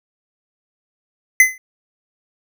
square tone with exponential decay, 2038 Hz, C7, 46 cents flat, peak -4 dBFS, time 1.4-1.58 s, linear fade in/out 2 ms, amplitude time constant 39 ms, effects none

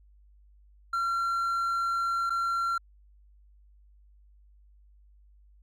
triangle tone with dropouts, 1368 Hz, F6, 36 cents flat, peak -24 dBFS, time 0.93-2.78 s, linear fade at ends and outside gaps 5 ms, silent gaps 2.297-2.303 s, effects added 50 Hz sine -55 dBFS peak until 5.62 s

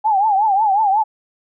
sine tone with vibrato, 824 Hz, G#5, 14 cents flat, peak -12 dBFS, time 0.04-1.04 s, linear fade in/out 20 ms, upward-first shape triangle, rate 5.5 Hz, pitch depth 160 cents each way, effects none

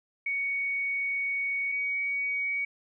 sine tone pair in turn, 2233 / 2251 Hz, C#7 / C#7, +12 / +26 cents, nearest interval unison, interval 14 cents, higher second, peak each -27 dBFS, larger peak neither, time 0.26-1.72 / 1.72-2.65 s, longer first, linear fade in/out 5 ms, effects none

